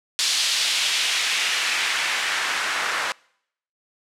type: noise with band-pass filter sweep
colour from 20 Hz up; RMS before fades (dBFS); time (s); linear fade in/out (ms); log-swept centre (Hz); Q
white; -23; 0.19-3.12; 0; 4100 to 1300; 1.3
effects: noise-tail reverb RT60 0.7 s tail -26 dB re dry + low-pass 10000 Hz 12 dB/octave